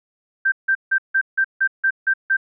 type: tone bursts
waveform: sine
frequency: 1568 Hz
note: G6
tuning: in tune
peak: -14 dBFS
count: 9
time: 0.45-2.369 s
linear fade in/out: 10 ms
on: 71 ms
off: 160 ms
effects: none